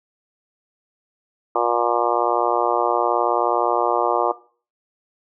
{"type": "harmonic tone", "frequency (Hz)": 119.2, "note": "A#2", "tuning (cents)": 39, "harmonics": [3, 4, 5, 6, 7, 8, 9, 10], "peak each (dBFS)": [-25, -25, -25, -25, -25, -25, -25, -25], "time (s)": [1.55, 4.32], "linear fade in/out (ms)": 5, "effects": ["noise-tail reverb RT60 0.4 s tail -18 dB re dry"]}